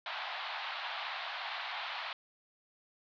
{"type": "band-pass noise", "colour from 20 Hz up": "pink", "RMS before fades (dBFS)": -40, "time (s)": [0.06, 2.13], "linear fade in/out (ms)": 2, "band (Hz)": [700, 4200], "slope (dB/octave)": 48, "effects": []}